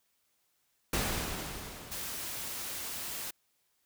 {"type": "noise with exponential decay", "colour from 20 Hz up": "pink", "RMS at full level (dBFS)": -30, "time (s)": [0.93, 3.14], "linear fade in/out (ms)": 5, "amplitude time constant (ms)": 480}
{"type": "noise", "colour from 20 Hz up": "white", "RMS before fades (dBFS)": -39, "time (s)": [1.91, 3.31], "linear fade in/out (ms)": 10}
{"effects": ["white hiss -75 dBFS RMS until 3.85 s"]}